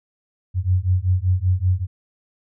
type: beating tone pair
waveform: sine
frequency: 89.4 / 94.6 Hz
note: F2 / F#2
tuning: +41 / +39 cents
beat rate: 5.2 Hz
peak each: -19 dBFS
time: 0.54-1.87 s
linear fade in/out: 50 ms
effects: none